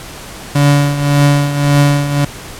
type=tone with tremolo; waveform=35% pulse; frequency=143.6 Hz; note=D3; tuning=39 cents flat; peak=-4 dBFS; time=0.55-2.25 s; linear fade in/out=5 ms; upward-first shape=triangle; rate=1.8 Hz; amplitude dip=70%; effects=pink hiss -30 dBFS RMS until 2.59 s + low-pass 12000 Hz 12 dB/octave